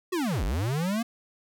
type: linear two-way sweep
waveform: square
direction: down then up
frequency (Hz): 384.2 to 41.2 to 238.7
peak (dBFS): -26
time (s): 0.12-1.03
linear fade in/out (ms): 10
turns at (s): 0.44
effects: none